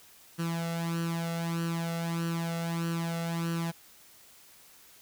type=tone with flanger; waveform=sawtooth; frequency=167.3 Hz; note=E3; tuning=26 cents sharp; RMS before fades=-32 dBFS; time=0.38-3.72 s; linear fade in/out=20 ms; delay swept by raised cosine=0.68 to 1.49 ms; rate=1.6 Hz; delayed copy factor=+0.7; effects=white hiss -56 dBFS RMS until 5.01 s